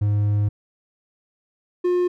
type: tone pair in turn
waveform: triangle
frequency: 103.5 / 357.1 Hz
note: G#2 / F4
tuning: -5 / +39 cents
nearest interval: octave + major sixth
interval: 2144 cents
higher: second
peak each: -15 dBFS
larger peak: neither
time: 0.01-0.49 / 1.84-2.08 s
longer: first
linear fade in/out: 10 ms
effects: none